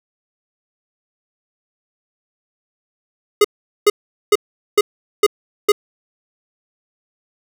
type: tone bursts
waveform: square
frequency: 415.3 Hz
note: G#4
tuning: in tune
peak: -8 dBFS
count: 6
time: 3.41-5.72 s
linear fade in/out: 5 ms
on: 35 ms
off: 420 ms
effects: none